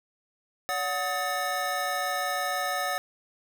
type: tone cluster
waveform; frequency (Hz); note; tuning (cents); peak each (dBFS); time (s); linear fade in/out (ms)
square; 571 / 733 / 1267 / 1779; D5 / F#5 / D#6 / A6; -49 / -16 / +31 / +19; -36 / -32 / -33 / -34; 0.69-2.98; 0
effects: none